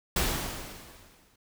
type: noise with exponential decay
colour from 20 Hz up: pink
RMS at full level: -25 dBFS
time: 0.16-1.36 s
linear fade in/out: 5 ms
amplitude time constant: 260 ms
effects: none